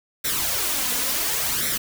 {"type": "noise with flanger", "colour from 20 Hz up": "white", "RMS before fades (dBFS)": -24, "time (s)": [0.24, 1.78], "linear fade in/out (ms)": 10, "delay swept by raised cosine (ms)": [0.52, 4.12], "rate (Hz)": 0.7, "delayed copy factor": 0.65, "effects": []}